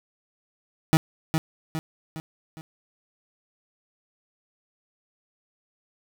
30% pulse tone with echo, 159.3 Hz, D#3, 41 cents sharp, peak -12 dBFS, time 0.93-0.97 s, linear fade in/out 0 ms, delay 410 ms, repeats 4, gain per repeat -6 dB, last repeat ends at 2.61 s, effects none

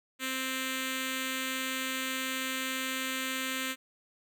5% pulse tone with notch filter, 261.7 Hz, C4, in tune, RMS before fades -34 dBFS, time 0.19-3.76 s, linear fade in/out 50 ms, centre 760 Hz, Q 0.67, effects none

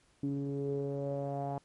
sawtooth tone with low-pass filter sweep, 139.9 Hz, C#3, 16 cents sharp, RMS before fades -35 dBFS, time 0.23-1.58 s, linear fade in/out 2 ms, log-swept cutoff 300 to 780 Hz, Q 5.9, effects pink hiss -68 dBFS RMS until 1.64 s + MP3 48 kbps

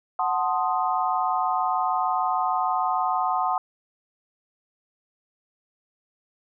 sine chord, F# diminished seventh, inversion none, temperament equal, 740 / 880 / 1046.5 / 1244.5 Hz, F#5 / A5 / C6 / Eb6, 0 / 0 / 0 / 0 cents, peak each -25 / -28 / -27 / -28 dBFS, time 0.19-3.58 s, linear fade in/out 2 ms, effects none

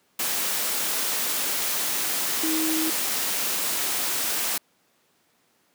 sine tone in noise, 317.5 Hz, D#4, 35 cents sharp, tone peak -24 dBFS, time 2.43-2.9 s, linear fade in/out 5 ms, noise white, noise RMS -26 dBFS, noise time 0.19-4.58 s, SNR -1 dB, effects pink hiss -65 dBFS RMS until 5.74 s + high-pass 200 Hz 12 dB/octave

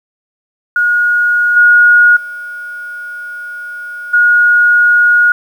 sine tone with level steps, 1442 Hz, F#6, 45 cents flat, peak -8 / -3 / -22 / -5 dBFS, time 0.76-5.32 s, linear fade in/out 2 ms, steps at 1.56 / 2.16 / 4.13 s, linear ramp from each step 10 ms, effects 7-bit

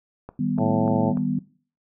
click train, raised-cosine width 1 ms, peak -22 dBFS, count 4, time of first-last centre 0.29-1.172 s, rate 3.4 Hz
sine chord, Eb augmented, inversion none, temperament equal, 155.56 / 196 / 246.9 Hz, Eb3 / G3 / B3, 0 / 0 / 0 cents, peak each -27 / -27 / -24 dBFS, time 0.39-1.39 s, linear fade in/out 5 ms
harmonic tone, 110 Hz, A2, in tune, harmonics 1 / 2 / 3 / 4 / 5 / 6 / 7 / 8, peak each -28 / -29 / -29 / -30 / -28 / -27 / -31 / -31 dBFS, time 0.57-1.14 s, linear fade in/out 50 ms
effects noise-tail reverb RT60 0.4 s tail -17 dB re dry

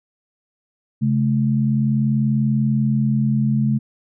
sine tone pair together, 135.1 / 215.4 Hz, C#3 / A3, -44 / -37 cents, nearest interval minor sixth, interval 807 cents, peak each -18 dBFS, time 1.01-3.79 s, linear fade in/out 20 ms, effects none

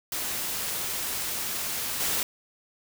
white noise with level steps, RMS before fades -31 / -27 dBFS, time 0.12-2.23 s, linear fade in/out 2 ms, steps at 2 s, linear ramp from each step 2 ms, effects none

